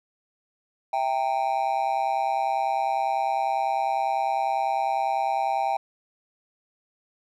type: tone with amplitude modulation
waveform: triangle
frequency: 789 Hz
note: G5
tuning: 11 cents sharp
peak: -16 dBFS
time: 0.93-5.77 s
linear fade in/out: 5 ms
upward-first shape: sine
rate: 130 Hz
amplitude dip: 100%
effects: none